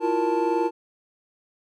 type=tone cluster; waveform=triangle; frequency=332.8 / 353.9 / 468.8 / 881 Hz; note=E4 / F4 / A#4 / A5; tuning=+17 / +23 / +10 / +2 cents; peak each=-24 dBFS; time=0-0.71 s; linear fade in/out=50 ms; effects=none